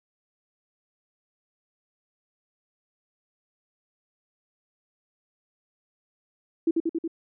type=tone with echo; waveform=sine; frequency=329.6 Hz; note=E4; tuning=in tune; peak=-18 dBFS; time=6.67-6.71 s; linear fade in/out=5 ms; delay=92 ms; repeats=4; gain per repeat=-2 dB; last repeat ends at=7.078 s; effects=none